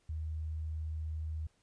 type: tone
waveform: sine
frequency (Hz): 78.5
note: D#2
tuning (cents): +16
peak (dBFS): -35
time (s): 0.09-1.47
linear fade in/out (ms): 5
effects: pink hiss -73 dBFS RMS until 1.62 s + resampled to 22050 Hz